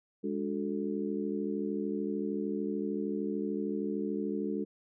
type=harmonic tone with a mistuned harmonic; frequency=73.3 Hz; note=D2; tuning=3 cents flat; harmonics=3 / 4 / 5 / 6; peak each=-35 / -36 / -37 / -38 dBFS; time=0.23-4.65 s; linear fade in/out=20 ms; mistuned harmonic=3; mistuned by=-120 cents; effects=none